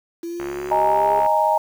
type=exponential sweep; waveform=sine; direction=up; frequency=335.7 to 409.8 Hz; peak=-26 dBFS; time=0.23-1.2 s; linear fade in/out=5 ms
type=click train; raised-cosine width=0.5 ms; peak=-17 dBFS; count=61; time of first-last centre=0.4-1.262 s; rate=69.6 Hz
type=chord; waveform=sine; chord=D# suspended fourth; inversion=none; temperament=equal with one note detuned; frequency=622.3 / 830.6 / 928 Hz; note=D#5 / G#5 / A#5; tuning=0 / 0 / -8 cents; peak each=-20 / -20 / -18 dBFS; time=0.71-1.58 s; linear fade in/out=5 ms
effects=7-bit